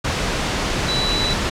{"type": "tone in noise", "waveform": "sine", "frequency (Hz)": 3951, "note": "B7", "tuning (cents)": 0, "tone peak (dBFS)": -20, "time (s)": [0.88, 1.34], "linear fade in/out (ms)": 10, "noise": "pink", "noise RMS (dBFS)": -21, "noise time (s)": [0.04, 1.5], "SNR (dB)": -2, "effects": ["low-pass 6000 Hz 12 dB/octave"]}